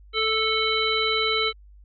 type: harmonic tone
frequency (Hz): 440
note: A4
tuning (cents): 0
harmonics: 1 / 3 / 5 / 7 / 9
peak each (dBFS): -27 / -27 / -27 / -27 / -27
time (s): 0.13-1.53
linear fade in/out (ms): 50
effects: added 50 Hz sine -46 dBFS peak until 1.84 s